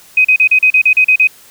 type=tone bursts; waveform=sine; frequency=2515 Hz; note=D#7; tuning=18 cents sharp; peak=-5 dBFS; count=10; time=0.17-1.273 s; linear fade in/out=5 ms; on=77 ms; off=37 ms; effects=white hiss -42 dBFS RMS until 1.5 s